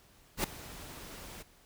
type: noise with ADSR envelope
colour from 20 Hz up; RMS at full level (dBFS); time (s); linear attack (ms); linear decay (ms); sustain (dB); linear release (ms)
pink; -29; 0.37-1.43; 70; 3; -18; 12
effects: pink hiss -62 dBFS RMS until 1.65 s